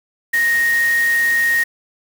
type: tone in noise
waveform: sine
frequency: 1864.7 Hz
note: A#6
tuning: in tune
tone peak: -13 dBFS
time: 0.33-1.64 s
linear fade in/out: 10 ms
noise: white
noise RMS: -29 dBFS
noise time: 0.33-1.64 s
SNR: +13 dB
effects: none